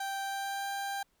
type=tone with pitch glide; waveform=30% pulse; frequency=784 to 793.1 Hz; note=G5 to G5; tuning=0 to +20 cents; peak=-31 dBFS; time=0-1.03 s; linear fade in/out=5 ms; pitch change=+20 cents; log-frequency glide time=0.22-0.69 s; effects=pink hiss -73 dBFS RMS until 1.2 s